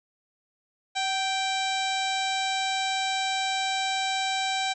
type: harmonic tone with a mistuned harmonic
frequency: 783 Hz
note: G5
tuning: 2 cents flat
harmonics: 1 / 2 / 3 / 4 / 5 / 6 / 7 / 8 / 9 / 10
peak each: -28 / -35 / -33 / -36 / -32 / -45 / -41 / -44 / -43 / -42 dBFS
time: 0.95-4.74 s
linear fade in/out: 20 ms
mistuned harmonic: 1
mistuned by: -41 cents
effects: none